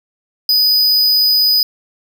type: tone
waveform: square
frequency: 4978 Hz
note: D#8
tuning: in tune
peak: -10 dBFS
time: 0.49-1.63 s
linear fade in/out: 2 ms
effects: none